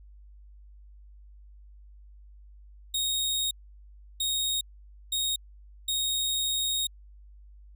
sawtooth tone bursts at uneven times, 3738 Hz, A#7, 4 cents sharp, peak -23 dBFS, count 4, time 2.94-3.51 / 4.2-4.61 / 5.12-5.36 / 5.88-6.87 s, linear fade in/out 5 ms, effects added 50 Hz sine -48 dBFS peak until 7.75 s

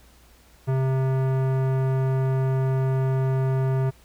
sine tone with tanh clipping, 132.2 Hz, C3, 18 cents sharp, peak -22 dBFS, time 0.67-3.91 s, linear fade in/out 20 ms, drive 18 dB, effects added 60 Hz sine -54 dBFS peak until 4.04 s + pink hiss -56 dBFS RMS until 4.04 s

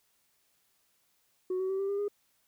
sine tone with pitch steps, 369.1 / 376.9 / 384.8 / 392.9 / 401.1 / 409.5 Hz, F#4 / F#4 / G4 / G4 / G4 / G#4, -4 / +32 / -32 / +4 / +40 / -24 cents, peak -27 dBFS, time 1.5-2.082 s, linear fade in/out 5 ms, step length 97 ms, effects tanh soft clip ceiling -27 dBFS + white hiss -72 dBFS RMS until 2.47 s

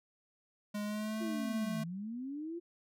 square tone with pitch glide, 207.7 to 219.4 Hz, G#3 to A3, 0 to -5 cents, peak -36 dBFS, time 0.74-1.84 s, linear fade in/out 10 ms, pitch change +95 cents, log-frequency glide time 0.84-1.2 s
sine linear two-way sweep, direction down then up, 350.2 to 151.5 to 350.2 Hz, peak -38 dBFS, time 1.2-2.6 s, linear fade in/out 20 ms, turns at 1.8 s
effects none

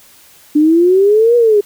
sine exponential two-way sweep, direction up then down, 293.7 to 485.2 to 402.1 Hz, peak -6 dBFS, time 0.55-1.61 s, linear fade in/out 10 ms, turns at 1.36 s, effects white hiss -44 dBFS RMS until 1.65 s

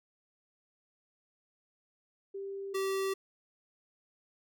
sine / square tone pair in turn, 393.4 / 386.9 Hz, G4 / G4, +6 / -23 cents, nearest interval unison, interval 29 cents, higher first, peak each -37 / -31 dBFS, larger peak second, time 2.34-2.74 / 2.74-3.14 s, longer neither, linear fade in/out 10 ms, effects none

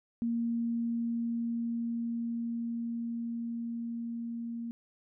sine tone with level ramp, 233.1 Hz, A#3, in tune, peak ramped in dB -28 to -35 dBFS, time 0.22-4.71 s, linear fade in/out 0 ms, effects none

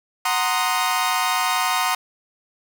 sawtooth chord, C half-diminished seventh, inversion second, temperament equal, 740 / 932.3 / 1046.5 / 1244.5 Hz, Gb5 / Bb5 / C6 / Eb6, 0 / 0 / 0 / 0 cents, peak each -21 dBFS, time 0.25-1.95 s, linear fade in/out 5 ms, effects none

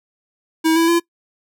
square tone with pitch steps, 321.6 / 330.8 / 339.8 Hz, E4 / E4 / F4, -43 / +6 / -47 cents, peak -13 dBFS, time 0.64-1 s, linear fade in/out 20 ms, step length 120 ms, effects noise-tail reverb RT60 0.1 s tail -22 dB re dry

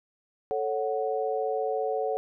sine chord, F# minor, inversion first, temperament equal, 440 / 554.4 / 740 Hz, A4 / C#5 / F#5, 0 / 0 / 0 cents, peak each -29 / -31 / -31 dBFS, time 0.51-2.17 s, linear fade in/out 0 ms, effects none

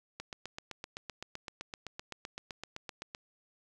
click train, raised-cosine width 0.2 ms, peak -23 dBFS, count 24, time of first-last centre 0.2-3.149 s, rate 7.8 Hz, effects none

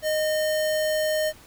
sine tone with sample-and-hold, 619 Hz, D#5, 9 cents flat, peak -21 dBFS, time 0.02-1.33 s, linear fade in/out 50 ms, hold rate 2450 Hz, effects pink hiss -50 dBFS RMS until 1.46 s

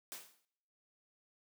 white noise with exponential decay, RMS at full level -43 dBFS, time 0.12-0.45 s, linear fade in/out 0 ms, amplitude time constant 70 ms, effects noise-tail reverb RT60 0.9 s tail -26 dB re dry + high-pass 200 Hz 12 dB/octave

